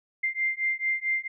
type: beating tone pair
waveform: sine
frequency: 2093 / 2097.5 Hz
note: C7 / C7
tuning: 0 / +4 cents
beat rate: 4.5 Hz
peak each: -28 dBFS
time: 0.23-1.28 s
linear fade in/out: 10 ms
effects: none